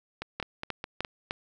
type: two click trains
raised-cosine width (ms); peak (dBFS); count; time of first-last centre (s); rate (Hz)
0.3; -15 / -18; 4 / 5; 0.4-1.309 / 0.22-1.048; 3.3 / 4.83
effects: none